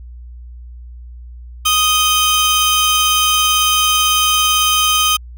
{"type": "tone pair together", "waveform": "sawtooth", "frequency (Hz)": [1244, 3119], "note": ["D#6", "G7"], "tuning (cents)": [-1, -9], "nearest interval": "octave + major third", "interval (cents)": 1592, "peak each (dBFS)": -11, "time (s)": [1.65, 5.17], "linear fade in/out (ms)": 10, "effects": ["added 60 Hz sine -31 dBFS peak until 5.37 s"]}